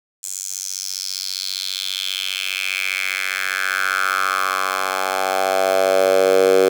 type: tone with high-pass filter sweep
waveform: 10% pulse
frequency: 94.9 Hz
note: F#2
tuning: 44 cents sharp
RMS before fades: -20 dBFS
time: 0.23-6.69 s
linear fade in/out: 5 ms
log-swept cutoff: 7400 to 430 Hz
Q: 4.1
effects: none